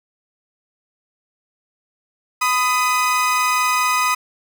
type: tone pair together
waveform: 30% pulse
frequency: 1003 / 1247.7 Hz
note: B5 / D#6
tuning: +26 / +4 cents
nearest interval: major third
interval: 378 cents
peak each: -17 / -15 dBFS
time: 2.41-4.15 s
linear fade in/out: 10 ms
effects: none